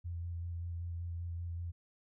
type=tone with vibrato; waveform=sine; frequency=85.6 Hz; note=F2; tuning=34 cents flat; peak=-37 dBFS; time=0.04-1.72 s; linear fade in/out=20 ms; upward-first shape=square; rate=5.2 Hz; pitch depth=16 cents each way; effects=none